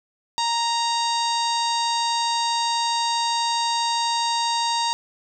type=harmonic tone; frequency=932.3 Hz; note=A#5; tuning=in tune; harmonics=1 / 2 / 3 / 4 / 5 / 6 / 7 / 8 / 9; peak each=-22 / -36 / -34 / -28 / -29 / -37 / -35 / -39 / -40 dBFS; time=0.38-4.93 s; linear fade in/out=0 ms; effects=none